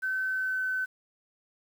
sine tone with pitch glide, 1529 to 1519.3 Hz, G6 to F#6, -44 to +45 cents, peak -27 dBFS, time 0.02-0.86 s, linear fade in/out 20 ms, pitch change -11 cents, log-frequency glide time 0.24-0.67 s, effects 9-bit

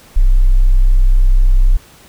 sine tone, 31.92 Hz, C1, 42 cents flat, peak -4 dBFS, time 0.16-1.77 s, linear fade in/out 10 ms, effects tanh soft clip ceiling -2 dBFS + pink hiss -43 dBFS RMS until 2.08 s

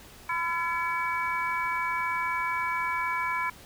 sine tone cluster, 1008 / 1361 / 1700 / 2274 Hz, B5 / F6 / G#6 / C#7, +35 / -45 / +40 / +44 cents, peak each -29 / -35 / -35 / -32 dBFS, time 0.29-3.5 s, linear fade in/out 5 ms, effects pink hiss -50 dBFS RMS until 3.65 s

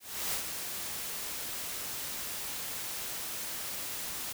white noise with ADSR envelope, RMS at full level -32 dBFS, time 0-4.33 s, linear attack 330 ms, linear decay 92 ms, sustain -6 dB, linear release 10 ms, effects none

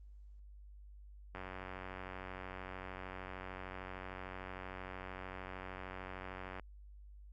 click train, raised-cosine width 0.5 ms, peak -30 dBFS, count 490, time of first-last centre 1.35-6.597 s, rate 93.2 Hz, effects added 50 Hz sine -52 dBFS peak until 7.32 s + Opus 32 kbps

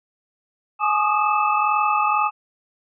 sine tone cluster, 842 / 1094 / 1200 / 1242 / 2614 Hz, G#5 / C#6 / D6 / D#6 / E7, +24 / -23 / +37 / -3 / -15 cents, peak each -21 / -28 / -24 / -21 / -27 dBFS, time 0.79-2.31 s, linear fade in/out 50 ms, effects none

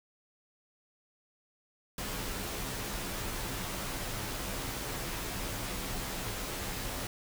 pink noise with comb filter, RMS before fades -37 dBFS, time 1.98-7.07 s, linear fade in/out 2 ms, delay 13 ms, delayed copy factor -0.5, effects none

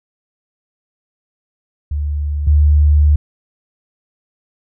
sine tone pair in turn, 73.42 / 74.23 Hz, D2 / D2, 0 / +19 cents, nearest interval unison, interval 19 cents, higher second, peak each -16 / -7 dBFS, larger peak second, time 1.91-2.47 / 2.47-3.16 s, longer second, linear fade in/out 5 ms, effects none

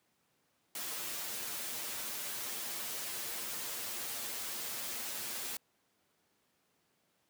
white noise with comb filter, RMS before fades -40 dBFS, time 0.75-5.57 s, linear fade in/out 2 ms, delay 8.6 ms, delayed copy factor +0.8, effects pink hiss -75 dBFS RMS until 7.29 s + high-pass 150 Hz 12 dB/octave

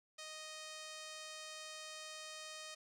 5% pulse tone, 622.3 Hz, D#5, in tune, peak -36 dBFS, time 0.18-2.75 s, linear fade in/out 10 ms, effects low-pass 12000 Hz 12 dB/octave

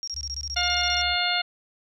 sine tone bursts, 5588 Hz, F8, in tune, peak -29 dBFS, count 15, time 0.03-1.013 s, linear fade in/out 0 ms, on 45 ms, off 22 ms
sine tone with vibrato, 69.5 Hz, C#2, 5 cents sharp, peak -36 dBFS, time 0.12-1.17 s, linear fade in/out 50 ms, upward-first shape sine, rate 3.6 Hz, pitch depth 35 cents each way
harmonic tone, 710 Hz, F5, 28 cents sharp, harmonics 1 / 2 / 3 / 4 / 5 / 6, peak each -29 / -29 / -29 / -29 / -29 / -29 dBFS, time 0.56-1.42 s, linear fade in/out 10 ms
effects none

